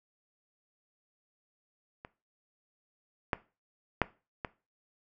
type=clicks; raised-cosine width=0.5 ms; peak=-28 / -12 / -9 / -19 dBFS; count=4; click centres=2.049 / 3.332 / 4.017 / 4.448 s; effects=noise-tail reverb RT60 0.3 s tail -18 dB re dry